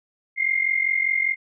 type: tone pair together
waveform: sine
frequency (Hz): 2093 / 2138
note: C7 / C7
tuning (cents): 0 / +37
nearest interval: unison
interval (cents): 37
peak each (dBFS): -22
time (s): 0.36-1.36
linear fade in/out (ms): 50
effects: none